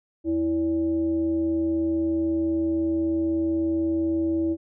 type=tone with frequency modulation; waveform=sine; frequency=327.1 Hz; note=E4; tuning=13 cents flat; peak=-21 dBFS; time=0.24-4.57 s; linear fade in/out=50 ms; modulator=246 Hz; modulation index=0.39; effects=none